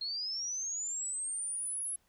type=linear sweep; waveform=sine; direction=up; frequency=4200 to 10900 Hz; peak=-34 dBFS; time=0.01-1.96 s; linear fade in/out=5 ms; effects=pink hiss -72 dBFS RMS until 2.08 s